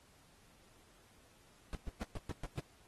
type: noise bursts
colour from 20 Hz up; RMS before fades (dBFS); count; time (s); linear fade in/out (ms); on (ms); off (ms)
brown; -39; 7; 1.73-2.597; 0; 21; 120
effects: pink hiss -66 dBFS RMS until 2.87 s + AAC 32 kbps